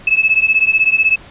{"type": "beating tone pair", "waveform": "sine", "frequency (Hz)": [2592, 2608], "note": ["E7", "E7"], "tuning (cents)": [-30, -19], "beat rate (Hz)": 16, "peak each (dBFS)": -13, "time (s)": [0.07, 1.16], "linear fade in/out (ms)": 5, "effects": ["pink hiss -39 dBFS RMS until 1.3 s", "resampled to 8000 Hz"]}